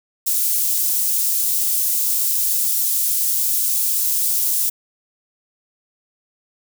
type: high-pass noise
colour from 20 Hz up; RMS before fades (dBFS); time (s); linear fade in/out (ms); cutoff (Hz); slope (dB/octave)
white; -19; 0.26-4.7; 10; 7800; 12
effects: none